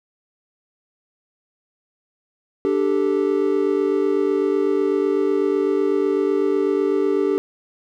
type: chord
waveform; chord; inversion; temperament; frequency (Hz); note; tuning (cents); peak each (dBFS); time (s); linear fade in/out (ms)
triangle; D suspended fourth; none; equal; 293.7 / 392 / 440; D4 / G4 / A4; 0 / 0 / 0; -21 / -17 / -21; 2.65-7.38; 0
effects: none